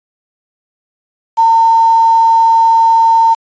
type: tone with quantisation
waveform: sine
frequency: 908 Hz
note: A#5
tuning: 46 cents flat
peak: -5 dBFS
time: 1.37-3.35 s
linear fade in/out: 20 ms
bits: 5
effects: resampled to 16000 Hz